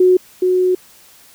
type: tone pair in turn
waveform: sine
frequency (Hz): 366.7 / 366.7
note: F#4 / F#4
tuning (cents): -15 / -15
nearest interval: unison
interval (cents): 0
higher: neither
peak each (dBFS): -7 / -11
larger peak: first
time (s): 0-0.17 / 0.42-0.75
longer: second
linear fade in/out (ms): 5
effects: white hiss -46 dBFS RMS until 1.34 s